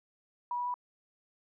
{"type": "tone with pitch steps", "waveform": "sine", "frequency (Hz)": [970, 976.7, 983.5], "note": ["B5", "B5", "B5"], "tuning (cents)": [-31, -20, -7], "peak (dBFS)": -31, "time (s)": [0.51, 0.741], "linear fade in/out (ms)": 2, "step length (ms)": 77, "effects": []}